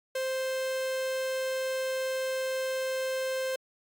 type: tone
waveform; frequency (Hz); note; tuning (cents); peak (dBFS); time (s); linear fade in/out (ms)
45% pulse; 523.3; C5; 0; -29; 0.15-3.56; 5
effects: AAC 64 kbps